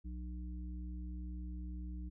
harmonic tone, 61 Hz, B1, 21 cents flat, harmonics 1 / 3 / 5, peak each -41 / -50 / -53 dBFS, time 0.04-2.1 s, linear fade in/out 20 ms, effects none

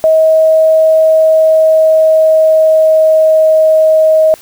sine tone with pitch glide, 636 to 630.9 Hz, D#5 to D#5, +38 to +24 cents, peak -4 dBFS, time 0.04-4.34 s, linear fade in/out 0 ms, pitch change -14 cents, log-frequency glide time 0.99-3.64 s, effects white hiss -38 dBFS RMS until 4.41 s

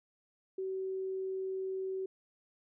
sine tone, 380 Hz, F#4, 46 cents sharp, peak -34 dBFS, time 0.58-2.06 s, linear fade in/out 5 ms, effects none

